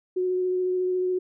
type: tone with vibrato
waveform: sine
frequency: 366.5 Hz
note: F#4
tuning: 16 cents flat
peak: -22 dBFS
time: 0.16-1.19 s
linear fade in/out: 10 ms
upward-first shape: sine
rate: 14 Hz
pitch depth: 12 cents each way
effects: none